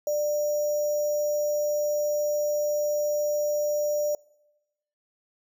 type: tone with sample-and-hold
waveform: sine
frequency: 593 Hz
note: D5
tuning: 17 cents sharp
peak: -23 dBFS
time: 0.07-4.15 s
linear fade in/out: 2 ms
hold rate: 6300 Hz
effects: noise-tail reverb RT60 1.0 s tail -25 dB re dry